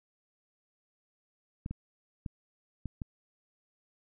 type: clicks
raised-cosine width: 5 ms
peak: -24 dBFS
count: 5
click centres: 1.661 / 1.71 / 2.262 / 2.857 / 3.018 s
effects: none